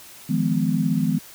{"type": "chord", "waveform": "sine", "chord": "F half-diminished seventh", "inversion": "third", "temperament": "just", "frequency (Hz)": [157.15, 174.61, 209.5, 251.4], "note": ["Eb3", "F3", "Ab3", "Cb4"], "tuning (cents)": [18, 0, 15, 31], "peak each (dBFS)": -24, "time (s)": [0.29, 1.19], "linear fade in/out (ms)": 10, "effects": ["white hiss -44 dBFS RMS until 1.34 s"]}